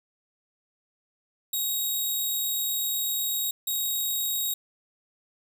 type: tone bursts at uneven times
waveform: 5% pulse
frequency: 3788 Hz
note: A#7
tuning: 27 cents sharp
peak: -18 dBFS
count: 2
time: 1.53-3.51 / 3.67-4.54 s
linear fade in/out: 5 ms
effects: none